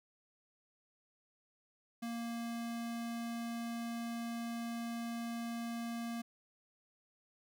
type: tone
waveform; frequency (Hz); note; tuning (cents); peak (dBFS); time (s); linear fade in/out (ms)
square; 233.1; A#3; 0; -39; 2.02-6.22; 10
effects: none